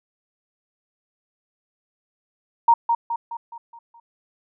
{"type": "tone with echo", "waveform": "sine", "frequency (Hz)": 932.3, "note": "A#5", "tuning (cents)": 0, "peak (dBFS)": -10, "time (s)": [2.68, 2.74], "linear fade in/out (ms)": 5, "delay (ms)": 210, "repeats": 6, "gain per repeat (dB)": -6, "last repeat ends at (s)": 4, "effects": []}